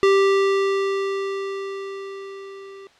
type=tone with level ramp; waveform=square; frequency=392 Hz; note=G4; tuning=in tune; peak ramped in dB=-13 to -39 dBFS; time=0.03-2.87 s; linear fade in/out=0 ms; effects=white hiss -54 dBFS RMS until 2.99 s + low-pass 4000 Hz 12 dB/octave